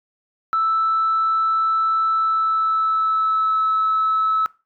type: tone with pitch glide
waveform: sine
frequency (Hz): 1318.5 to 1301.1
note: E6 to E6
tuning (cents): 0 to -23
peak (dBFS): -15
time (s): 0.53-4.46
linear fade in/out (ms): 0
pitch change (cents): -23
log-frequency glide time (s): 2.11-3.62
effects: noise-tail reverb RT60 0.3 s tail -21 dB re dry + tanh soft clip ceiling -12 dBFS